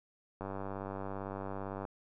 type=click train; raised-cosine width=1 ms; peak=-26 dBFS; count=142; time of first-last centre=0.41-1.852 s; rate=97.8 Hz; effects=none